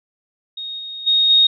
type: tone with level steps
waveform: sine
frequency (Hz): 3729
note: A#7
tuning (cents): 0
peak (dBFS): -26 / -28 / -12 / -9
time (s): 0.57-1.47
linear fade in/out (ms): 5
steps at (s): 0.78 / 1.06 / 1.29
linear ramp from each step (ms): 20
effects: none